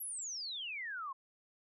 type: exponential sweep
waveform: sine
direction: down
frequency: 11890 to 1034 Hz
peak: -39 dBFS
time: 0-1.13 s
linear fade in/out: 10 ms
effects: none